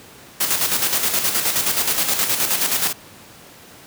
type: noise with tremolo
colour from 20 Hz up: white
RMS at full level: -18 dBFS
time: 0.4-2.93 s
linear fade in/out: 10 ms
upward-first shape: square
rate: 9.5 Hz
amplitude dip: 50%
effects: pink hiss -43 dBFS RMS until 3.86 s + high-pass 100 Hz 12 dB/octave